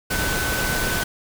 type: tone in noise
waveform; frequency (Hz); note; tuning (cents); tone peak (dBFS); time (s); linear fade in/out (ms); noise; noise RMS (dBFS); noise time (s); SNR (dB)
sine; 1511; F#6; +36; -26; 0.1-1.04; 10; pink; -24; 0.1-1.04; -5
effects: none